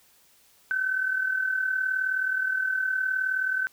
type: tone with amplitude modulation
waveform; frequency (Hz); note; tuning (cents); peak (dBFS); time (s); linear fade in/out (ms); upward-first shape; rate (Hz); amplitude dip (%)
sine; 1527; G6; -46; -21; 0.71-3.67; 0; sine; 39.2; 60
effects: white hiss -60 dBFS RMS until 3.72 s